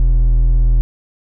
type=tone with hard clipping; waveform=sine; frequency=41.2 Hz; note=E1; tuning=in tune; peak=-10 dBFS; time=0-0.81 s; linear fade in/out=0 ms; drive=5 dB; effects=none